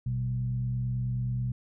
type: tone with frequency modulation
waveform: sine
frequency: 123.8 Hz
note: B2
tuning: 5 cents sharp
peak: -27 dBFS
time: 0.06-1.52 s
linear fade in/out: 5 ms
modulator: 69.3 Hz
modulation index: 0.48
effects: none